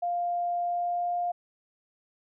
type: tone with pitch glide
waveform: sine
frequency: 700 to 704.1 Hz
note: F5 to F5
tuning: +4 to +14 cents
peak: -26 dBFS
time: 0.02-1.32 s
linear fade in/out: 10 ms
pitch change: +10 cents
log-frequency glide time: 0.63-1.17 s
effects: none